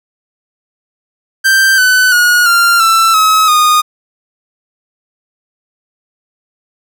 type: tone with pitch steps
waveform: 45% pulse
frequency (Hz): 1568 / 1505.9 / 1446.2 / 1388.9 / 1333.8 / 1281 / 1230.2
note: G6 / F#6 / F#6 / F6 / E6 / E6 / D#6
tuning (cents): 0 / +30 / -40 / -10 / +20 / -50 / -20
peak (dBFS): -6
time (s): 1.44-3.82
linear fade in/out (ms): 20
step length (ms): 340
effects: none